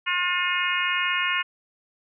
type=harmonic tone; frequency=357.6 Hz; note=F4; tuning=41 cents sharp; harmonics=3 / 4 / 5 / 6 / 7 / 8; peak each=-29 / -29 / -29 / -29 / -29 / -29 dBFS; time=0.06-1.43 s; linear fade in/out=20 ms; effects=none